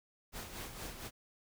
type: noise with tremolo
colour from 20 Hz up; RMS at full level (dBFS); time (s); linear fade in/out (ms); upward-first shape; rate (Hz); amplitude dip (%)
pink; -43; 0.32-1.11; 50; sine; 4.3; 55
effects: none